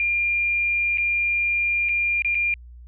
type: tone with dropouts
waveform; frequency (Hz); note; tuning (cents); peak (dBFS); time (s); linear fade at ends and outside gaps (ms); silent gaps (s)
sine; 2400; D7; +37; -19; 0-2.54; 1; 0.974-0.982 / 1.888-1.892 / 2.221-2.247 / 2.347-2.352
effects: added 60 Hz sine -40 dBFS peak until 2.87 s